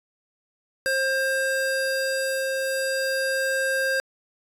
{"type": "tone pair together", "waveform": "square", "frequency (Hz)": [532.1, 1596], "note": ["C5", "G6"], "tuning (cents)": [29, 31], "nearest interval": "octave + perfect fifth", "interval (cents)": 1902, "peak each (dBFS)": -26, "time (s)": [0.86, 4], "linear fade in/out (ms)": 0, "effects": ["resampled to 32000 Hz"]}